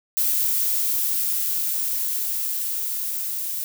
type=noise with level ramp; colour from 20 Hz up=violet; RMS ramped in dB=-21 to -28 dBFS; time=0.17-3.64 s; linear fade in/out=0 ms; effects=none